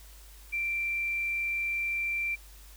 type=tone with frequency modulation; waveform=sine; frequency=2355 Hz; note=D7; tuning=4 cents sharp; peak=-28 dBFS; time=0.52-2.36 s; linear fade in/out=20 ms; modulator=39.8 Hz; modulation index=0.43; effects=added 50 Hz sine -49 dBFS peak until 2.76 s + white hiss -55 dBFS RMS until 2.76 s